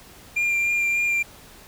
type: tone with vibrato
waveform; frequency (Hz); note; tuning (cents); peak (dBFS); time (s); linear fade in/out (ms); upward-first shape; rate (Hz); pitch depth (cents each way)
triangle; 2390; D7; +30; -18; 0.36-1.23; 10; sine; 3.4; 12
effects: pink hiss -47 dBFS RMS until 1.67 s